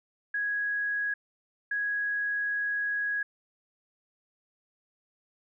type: tone bursts at uneven times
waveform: sine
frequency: 1661.2 Hz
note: G#6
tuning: in tune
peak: -27 dBFS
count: 2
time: 0.34-1.14 / 1.71-3.23 s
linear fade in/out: 5 ms
effects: none